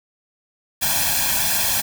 white noise with comb filter, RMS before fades -20 dBFS, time 0.81-1.82 s, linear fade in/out 20 ms, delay 1.2 ms, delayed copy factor +0.9, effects none

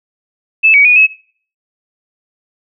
sine tone with pitch steps, 2620 / 2261 / 2461 / 2576 Hz, E7 / C#7 / D#7 / E7, -11 / +34 / -20 / -41 cents, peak -4 dBFS, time 0.63-1.07 s, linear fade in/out 20 ms, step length 110 ms, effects noise-tail reverb RT60 0.5 s tail -22 dB re dry

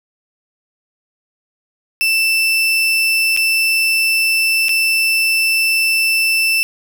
35% pulse tone with dropouts, 2659 Hz, E7, 14 cents sharp, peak -11 dBFS, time 2.01-6.63 s, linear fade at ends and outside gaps 0 ms, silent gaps 3.365-3.373 / 4.684-4.692 s, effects none

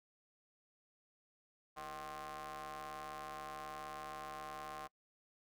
sawtooth ring-modulated tone, 146.83 Hz, D3, in tune, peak -38 dBFS, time 1.76-4.88 s, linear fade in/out 20 ms, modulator 915 Hz, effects noise-tail reverb RT60 0.1 s tail -26 dB re dry

